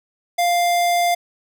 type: tone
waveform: square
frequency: 698.5 Hz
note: F5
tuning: in tune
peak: -16 dBFS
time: 0.38-1.15 s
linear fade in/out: 10 ms
effects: none